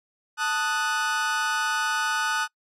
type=chord; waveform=40% pulse; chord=D# diminished; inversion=second; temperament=equal; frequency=880 / 1244.5 / 1480 Hz; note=A5 / D#6 / F#6; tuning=0 / 0 / 0 cents; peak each=-29 / -28 / -25 dBFS; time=0.37-2.48 s; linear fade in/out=50 ms; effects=noise-tail reverb RT60 0.1 s tail -25 dB re dry + low-pass 9000 Hz 12 dB/octave